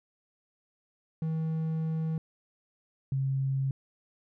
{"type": "tone pair in turn", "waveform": ["triangle", "sine"], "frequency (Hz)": [160, 134.93], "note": ["D#3", "C#3"], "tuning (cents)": [49, -46], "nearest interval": "minor third", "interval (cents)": 295, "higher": "first", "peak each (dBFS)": -26, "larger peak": "neither", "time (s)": [[1.22, 2.18], [3.12, 3.71]], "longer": "first", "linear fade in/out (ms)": 2, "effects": []}